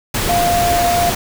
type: tone in noise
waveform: sine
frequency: 698.5 Hz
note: F5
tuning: in tune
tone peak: -13 dBFS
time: 0.29-1.1 s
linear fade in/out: 5 ms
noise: pink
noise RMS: -19 dBFS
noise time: 0.14-1.15 s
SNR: +3 dB
effects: none